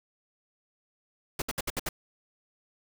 pink noise bursts, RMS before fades -31 dBFS, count 6, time 1.39-1.89 s, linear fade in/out 5 ms, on 30 ms, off 64 ms, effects none

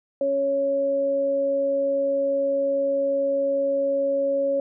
sine tone pair together, 276.9 / 554.4 Hz, C#4 / C#5, -2 / 0 cents, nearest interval octave, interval 1202 cents, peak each -31 / -20 dBFS, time 0.21-4.6 s, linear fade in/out 2 ms, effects none

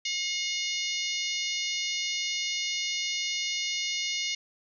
harmonic tone, 719 Hz, F#5, 50 cents flat, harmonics 3 / 4 / 5 / 6 / 7 / 8 / 9, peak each -34 / -35 / -36 / -37 / -37 / -38 / -39 dBFS, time 0.05-4.35 s, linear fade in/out 5 ms, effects none

